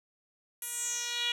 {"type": "tone with band-pass filter sweep", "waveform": "10% pulse", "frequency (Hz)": 479.5, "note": "A#4", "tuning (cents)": 49, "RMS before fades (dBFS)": -34, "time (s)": [0.62, 1.32], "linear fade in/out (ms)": 2, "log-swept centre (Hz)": [11000, 3200], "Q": 4, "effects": []}